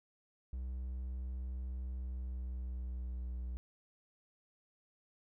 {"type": "tone with pitch glide", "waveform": "triangle", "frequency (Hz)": [63.3, 61.53], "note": ["B1", "B1"], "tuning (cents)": [43, -6], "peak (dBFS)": -36, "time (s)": [0.53, 3.57], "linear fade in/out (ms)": 0, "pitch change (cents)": -49, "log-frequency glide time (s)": [1.92, 3.32], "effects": []}